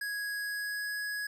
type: tone with pitch glide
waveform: square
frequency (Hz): 1661.2 to 1671.8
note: G#6 to G#6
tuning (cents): 0 to +11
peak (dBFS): -34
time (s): 0.01-1.27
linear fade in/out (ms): 5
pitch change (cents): +11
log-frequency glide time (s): 0.38-0.96
effects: none